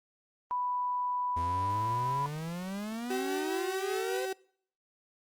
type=tone; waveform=sine; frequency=990 Hz; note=B5; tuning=4 cents sharp; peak=-29 dBFS; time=0.51-2.26 s; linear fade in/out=0 ms
type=exponential sweep; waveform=45% pulse; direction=up; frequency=81.1 to 522 Hz; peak=-35 dBFS; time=1.36-4.26 s; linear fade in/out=10 ms
type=tone with tremolo; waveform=35% pulse; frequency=380.5 Hz; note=F#4; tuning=48 cents sharp; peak=-29 dBFS; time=3.1-4.33 s; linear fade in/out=5 ms; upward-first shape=sine; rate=5 Hz; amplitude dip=25%
effects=noise-tail reverb RT60 0.6 s tail -24 dB re dry + Opus 32 kbps